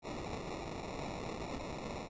blue noise with sample-and-hold, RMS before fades -42 dBFS, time 0.02-2.09 s, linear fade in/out 50 ms, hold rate 1575 Hz, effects resampled to 16000 Hz

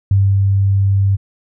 sine tone with ADSR envelope, 98.3 Hz, G2, 5 cents sharp, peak -8 dBFS, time 0.11-1.17 s, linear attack 3 ms, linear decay 260 ms, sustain -2 dB, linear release 24 ms, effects none

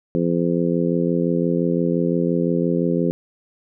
harmonic tone, 85.8 Hz, F2, 30 cents flat, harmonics 2 / 3 / 4 / 5 / 6, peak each -21 / -23 / -24 / -25 / -26 dBFS, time 0.15-3.11 s, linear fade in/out 0 ms, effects none

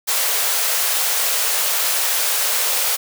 white high-pass noise, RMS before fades -19 dBFS, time 0.07-2.97 s, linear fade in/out 20 ms, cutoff 440 Hz, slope 48 dB/octave, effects none

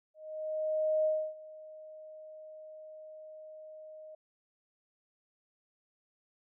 sine tone with ADSR envelope, 622.3 Hz, D#5, in tune, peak -25 dBFS, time 0.14-4.15 s, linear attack 910 ms, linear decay 290 ms, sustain -21 dB, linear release 5 ms, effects none

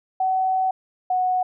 sine tone pair in turn, 754 / 736.8 Hz, F#5 / F#5, +32 / -7 cents, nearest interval unison, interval 39 cents, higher first, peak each -18 dBFS, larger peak neither, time 0.2-0.71 / 1.1-1.43 s, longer first, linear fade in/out 5 ms, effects none

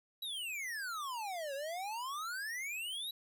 square exponential two-way sweep, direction down then up, 3951 to 536 to 3951 Hz, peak -39 dBFS, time 0.22-3.11 s, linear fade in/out 5 ms, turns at 1.54 s, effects 12-bit

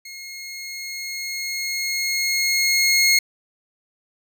20% pulse tone with level ramp, 2156 Hz, C#7, 49 cents flat, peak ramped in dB -30 to -8 dBFS, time 0.05-3.19 s, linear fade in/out 5 ms, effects none

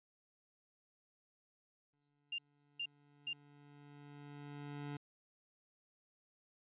25% pulse tone with exponential growth, 144.6 Hz, D3, 27 cents flat, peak -38 dBFS, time 1.93-4.97 s, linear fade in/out 5 ms, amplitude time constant 660 ms
sine tone bursts, 2794 Hz, F7, in tune, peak -38 dBFS, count 3, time 2.32-3.332 s, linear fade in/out 5 ms, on 64 ms, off 410 ms
effects resampled to 8000 Hz

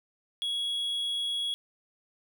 triangle tone, 3336 Hz, G#7, 7 cents sharp, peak -27 dBFS, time 0.42-1.54 s, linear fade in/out 0 ms, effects none

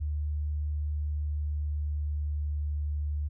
sine tone with pitch glide, 74.6 to 73.96 Hz, D2 to D2, +28 to +13 cents, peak -28 dBFS, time 0-3.29 s, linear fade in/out 20 ms, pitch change -15 cents, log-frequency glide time 0.8-2.71 s, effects none

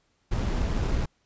brown noise with sample-and-hold, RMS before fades -26 dBFS, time 0.31-1.06 s, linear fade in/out 10 ms, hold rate 6300 Hz, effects pink hiss -70 dBFS RMS until 1.25 s + resampled to 16000 Hz

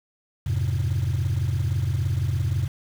sine chord, F minor, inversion none, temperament just, 87.31 / 104.77 / 130.96 Hz, F2 / Ab2 / C3, 0 / +16 / +2 cents, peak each -24 dBFS, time 0.46-2.68 s, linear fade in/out 10 ms, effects tanh soft clip ceiling -17 dBFS + 7-bit

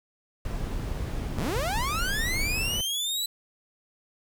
brown noise, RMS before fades -31 dBFS, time 0.45-2.81 s, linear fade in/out 2 ms
sawtooth linear sweep, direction up, 84.2 to 4000 Hz, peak -24 dBFS, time 1.38-3.26 s, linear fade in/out 5 ms
effects none

